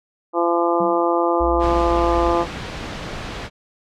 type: harmonic tone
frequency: 171 Hz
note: F3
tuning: 36 cents flat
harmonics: 2 / 3 / 4 / 5 / 6 / 7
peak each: -20 / -22 / -23 / -24 / -25 / -25 dBFS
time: 0.33-2.46 s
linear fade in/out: 50 ms
type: tone with exponential decay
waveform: sine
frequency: 185 Hz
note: F#3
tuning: in tune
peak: -24 dBFS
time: 0.8-1.15 s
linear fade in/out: 5 ms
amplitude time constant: 74 ms
type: tone with pitch glide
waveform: triangle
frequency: 61 to 58.14 Hz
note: B1 to A#1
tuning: -21 to -4 cents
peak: -21 dBFS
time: 1.4-2.34 s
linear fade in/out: 10 ms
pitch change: -83 cents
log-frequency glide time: 1.64-1.96 s
type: noise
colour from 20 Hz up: pink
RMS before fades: -29 dBFS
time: 1.59-3.5 s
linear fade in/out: 50 ms
effects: low-pass 4000 Hz 12 dB/octave